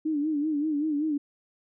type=tone with vibrato; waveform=sine; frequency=300.9 Hz; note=D4; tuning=42 cents sharp; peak=-24 dBFS; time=0.05-1.18 s; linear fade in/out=10 ms; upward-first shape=sine; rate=5.2 Hz; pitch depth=91 cents each way; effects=none